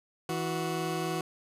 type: tone pair together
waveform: 20% pulse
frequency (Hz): 163.03 / 369.5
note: E3 / F#4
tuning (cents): -19 / -2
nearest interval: octave + major second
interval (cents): 1417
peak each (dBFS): -28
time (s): 0.29-1.21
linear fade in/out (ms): 2
effects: resampled to 32000 Hz